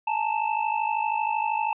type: ring-modulated tone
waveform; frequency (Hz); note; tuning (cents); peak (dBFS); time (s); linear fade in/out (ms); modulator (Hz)
square; 880; A5; 0; -21; 0.07-1.73; 2; 26.4
effects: resampled to 8000 Hz